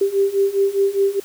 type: beating tone pair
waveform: sine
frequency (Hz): 392 / 396.9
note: G4 / G4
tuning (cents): 0 / +22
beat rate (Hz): 4.9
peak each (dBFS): -19 / -17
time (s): 0.01-1.2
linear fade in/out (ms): 5
effects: white hiss -42 dBFS RMS until 1.24 s